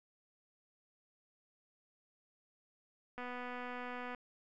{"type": "click train", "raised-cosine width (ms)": 0.5, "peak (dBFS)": -30, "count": 240, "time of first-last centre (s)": [3.18, 4.148], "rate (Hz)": 247, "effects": []}